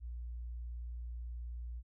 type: tone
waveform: sine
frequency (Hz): 59.3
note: A#1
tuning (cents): +30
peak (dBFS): -39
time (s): 0-1.83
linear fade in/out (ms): 50
effects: tanh soft clip ceiling -36 dBFS